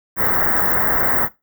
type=band-stop noise; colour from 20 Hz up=white; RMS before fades=-17 dBFS; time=0.16-1.29 s; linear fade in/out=50 ms; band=2000 to 16000 Hz; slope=96 dB/octave; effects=noise-tail reverb RT60 0.2 s tail -17 dB re dry